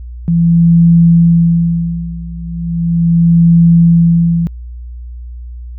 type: tone with tremolo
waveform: sine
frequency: 168.6 Hz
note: E3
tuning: 39 cents sharp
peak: -3 dBFS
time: 0.28-4.47 s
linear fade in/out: 0 ms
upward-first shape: sine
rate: 0.37 Hz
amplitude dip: 90%
effects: added 60 Hz sine -24 dBFS peak until 5.78 s